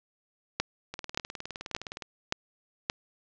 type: two click trains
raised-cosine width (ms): 0.2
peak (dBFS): -9 / -20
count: 5 / 22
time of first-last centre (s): 0.6-2.899 / 0.94-2.022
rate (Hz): 1.74 / 19.4
effects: resampled to 16000 Hz + 7-bit